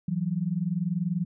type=tone pair together; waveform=sine; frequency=164.81 / 184.99 Hz; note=E3 / F#3; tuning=0 / 0 cents; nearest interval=major second; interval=200 cents; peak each=-28 dBFS; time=0.08-1.25 s; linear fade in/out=5 ms; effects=none